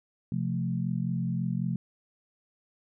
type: chord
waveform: sine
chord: F major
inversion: second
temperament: equal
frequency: 130.81 / 174.61 / 220 Hz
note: C3 / F3 / A3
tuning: 0 / 0 / 0 cents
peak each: -31 / -30 / -34 dBFS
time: 0.32-1.76 s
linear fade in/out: 2 ms
effects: none

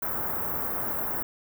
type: band-stop noise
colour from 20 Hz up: white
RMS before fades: -30 dBFS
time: 0.02-1.23 s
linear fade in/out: 5 ms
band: 1400 to 16000 Hz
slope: 24 dB/octave
effects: none

